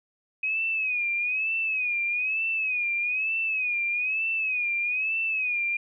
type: tone with vibrato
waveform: sine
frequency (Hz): 2520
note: D#7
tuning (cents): +21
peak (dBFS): -24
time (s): 0.43-5.77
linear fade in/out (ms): 5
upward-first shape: sine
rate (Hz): 1.1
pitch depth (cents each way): 100
effects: none